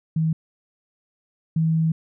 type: tone pair in turn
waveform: sine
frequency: 160 / 161.21 Hz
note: D#3 / E3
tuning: +49 / -38 cents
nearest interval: unison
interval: 13 cents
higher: second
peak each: -18 / -17 dBFS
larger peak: second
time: 0.16-0.33 / 1.56-1.92 s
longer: second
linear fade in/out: 5 ms
effects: none